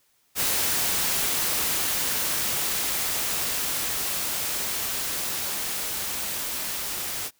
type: noise with level ramp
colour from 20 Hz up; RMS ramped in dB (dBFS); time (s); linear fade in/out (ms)
white; -24 to -31; 0.35-7.31; 50
effects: white hiss -66 dBFS RMS until 7.39 s